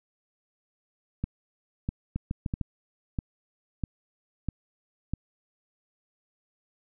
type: two click trains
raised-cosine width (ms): 5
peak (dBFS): -17 / -16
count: 4 / 7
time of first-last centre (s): 2.16-2.612 / 1.24-5.136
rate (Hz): 6.63 / 1.54
effects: none